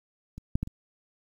clicks, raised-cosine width 5 ms, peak -27 / -12 / -16 / -26 dBFS, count 4, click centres 0.38 / 0.555 / 0.63 / 0.674 s, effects 9-bit

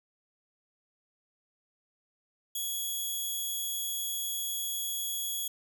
5% pulse tone, 3348 Hz, G#7, 13 cents sharp, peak -24 dBFS, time 2.55-5.48 s, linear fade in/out 5 ms, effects none

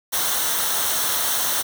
white noise with comb filter, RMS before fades -22 dBFS, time 0.12-1.63 s, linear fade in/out 20 ms, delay 0.41 ms, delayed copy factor -0.6, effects none

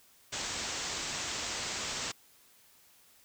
white low-pass noise, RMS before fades -37 dBFS, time 0.32-2.12 s, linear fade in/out 10 ms, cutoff 7900 Hz, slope 96 dB/octave, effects white hiss -62 dBFS RMS until 3.24 s

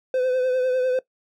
triangle tone with vibrato, 510 Hz, C5, 44 cents flat, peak -17 dBFS, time 0.14-0.99 s, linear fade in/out 2 ms, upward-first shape triangle, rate 10 Hz, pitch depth 40 cents each way, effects noise-tail reverb RT60 0.1 s tail -19 dB re dry

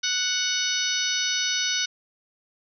harmonic tone, 740 Hz, F#5, in tune, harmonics 2 / 3 / 4 / 5 / 6 / 7 / 8, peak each -31 / -33 / -30 / -29 / -32 / -32 / -29 dBFS, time 0.03-1.86 s, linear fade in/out 10 ms, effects none

